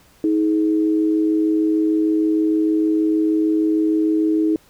sine tone pair together, 317.2 / 423.7 Hz, D#4 / G#4, +33 / +35 cents, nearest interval perfect fourth, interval 502 cents, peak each -15 / -24 dBFS, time 0.24-4.56 s, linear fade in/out 2 ms, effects pink hiss -53 dBFS RMS until 4.69 s

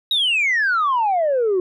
sine exponential sweep, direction down, 3858 to 355.6 Hz, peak -14 dBFS, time 0.11-1.6 s, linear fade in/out 2 ms, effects tanh soft clip ceiling -13 dBFS

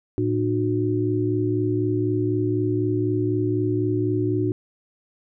sine tone cluster, 112 / 302 / 366 Hz, A2 / D4 / F#4, +31 / +48 / -19 cents, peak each -24 dBFS, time 0.18-4.52 s, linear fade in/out 0 ms, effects none

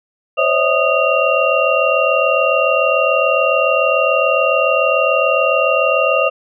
sine tone cluster, 522 / 562 / 649 / 1237 / 2761 Hz, C5 / C#5 / E5 / D#6 / F7, -4 / +24 / -27 / -10 / -20 cents, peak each -18 dBFS, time 0.37-6.3 s, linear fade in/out 20 ms, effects none

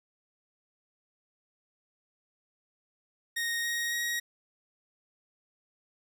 sawtooth tone with pitch steps, 1863 / 1877 / 1891.2 Hz, A#6 / A#6 / A#6, -2 / +11 / +24 cents, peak -26 dBFS, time 3.36-4.2 s, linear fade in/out 10 ms, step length 280 ms, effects none

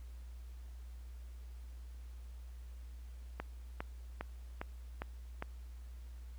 click train, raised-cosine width 0.5 ms, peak -24 dBFS, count 6, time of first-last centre 3.4-5.424 s, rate 2.47 Hz, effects added 60 Hz sine -46 dBFS peak until 6.38 s + pink hiss -67 dBFS RMS until 6.38 s

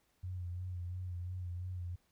sine tone with vibrato, 89.8 Hz, F2, 49 cents sharp, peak -38 dBFS, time 0.23-1.96 s, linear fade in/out 10 ms, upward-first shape sine, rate 2.9 Hz, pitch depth 41 cents each way, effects pink hiss -75 dBFS RMS until 2.11 s

